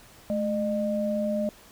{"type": "tone pair together", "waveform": "sine", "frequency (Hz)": [214.9, 607.8], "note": ["A3", "D#5"], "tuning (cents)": [-41, -41], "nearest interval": "octave + tritone", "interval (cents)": 1800, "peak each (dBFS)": -27, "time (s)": [0.3, 1.49], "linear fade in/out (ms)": 0, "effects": ["pink hiss -52 dBFS RMS until 1.71 s"]}